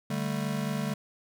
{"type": "chord", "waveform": "square", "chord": "D suspended fourth", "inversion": "none", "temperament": "just", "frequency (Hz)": [146.83, 195.78, 220.2], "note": ["D3", "G3", "A3"], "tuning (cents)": [0, -2, 2], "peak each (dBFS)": -34, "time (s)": [0.1, 0.94], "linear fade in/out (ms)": 5, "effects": []}